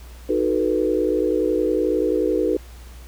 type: chord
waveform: sine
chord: B dominant seventh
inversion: first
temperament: equal with one note detuned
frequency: 311.1 / 370 / 440 / 491.3 Hz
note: D#4 / F#4 / A4 / B4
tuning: 0 / 0 / 0 / -9 cents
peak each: -23 dBFS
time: 0.29-2.57 s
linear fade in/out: 5 ms
effects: added 60 Hz sine -38 dBFS peak until 3.07 s + pink hiss -48 dBFS RMS until 3.07 s